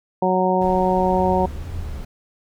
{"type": "harmonic tone", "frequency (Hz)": 185, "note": "F#3", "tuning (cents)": 0, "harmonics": [1, 2, 3, 4, 5], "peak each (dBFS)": [-22, -22, -22, -22, -22], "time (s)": [0.22, 1.46], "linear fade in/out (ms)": 5}
{"type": "noise", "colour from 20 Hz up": "brown", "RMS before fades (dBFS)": -32, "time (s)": [0.61, 2.05], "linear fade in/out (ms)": 5}
{"type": "tone with vibrato", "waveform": "sine", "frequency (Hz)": 80.2, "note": "E2", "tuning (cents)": -47, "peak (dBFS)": -29, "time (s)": [1.18, 1.98], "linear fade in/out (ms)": 0, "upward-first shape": "sine", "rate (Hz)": 2.3, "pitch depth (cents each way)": 150}
{"effects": []}